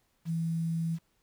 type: tone with quantisation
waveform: sine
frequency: 164.81 Hz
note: E3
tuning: in tune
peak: -28 dBFS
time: 0.25-0.99 s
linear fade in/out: 50 ms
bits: 9
effects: pink hiss -73 dBFS RMS until 1.22 s